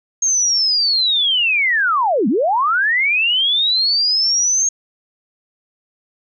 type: linear two-way sweep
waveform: sine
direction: down then up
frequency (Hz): 6510 to 188.7 to 6510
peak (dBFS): -13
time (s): 0.22-4.69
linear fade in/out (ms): 5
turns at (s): 2.28
effects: none